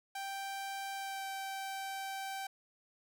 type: tone with pitch glide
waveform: sawtooth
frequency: 784 to 777.2 Hz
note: G5 to G5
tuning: 0 to -15 cents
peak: -35 dBFS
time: 0.15-2.47 s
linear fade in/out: 5 ms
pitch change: -15 cents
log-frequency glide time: 0.95-1.25 s
effects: none